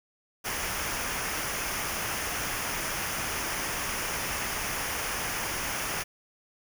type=noise with comb filter; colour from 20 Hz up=pink; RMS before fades=-32 dBFS; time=0.44-6.04 s; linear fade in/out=20 ms; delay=0.25 ms; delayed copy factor=-0.6; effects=none